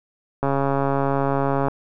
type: click train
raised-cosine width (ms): 1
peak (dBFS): -8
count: 174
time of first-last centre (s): 0.43-1.684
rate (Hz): 138
effects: none